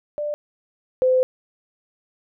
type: tone pair in turn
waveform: sine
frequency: 592 / 512.8 Hz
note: D5 / C5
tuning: +14 / -35 cents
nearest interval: major second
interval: 249 cents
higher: first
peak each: -23 / -14 dBFS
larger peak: second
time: 0.18-0.34 / 1.02-1.23 s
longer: second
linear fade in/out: 0 ms
effects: none